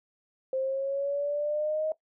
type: exponential sweep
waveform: sine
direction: up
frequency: 523.3 to 630 Hz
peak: -26 dBFS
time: 0.53-1.92 s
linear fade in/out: 2 ms
effects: noise-tail reverb RT60 0.1 s tail -17 dB re dry